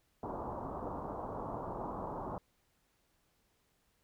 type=low-pass noise; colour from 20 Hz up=white; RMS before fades=-41 dBFS; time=0.23-2.38 s; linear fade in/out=2 ms; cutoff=1100 Hz; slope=48 dB/octave; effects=pink hiss -75 dBFS RMS until 4.03 s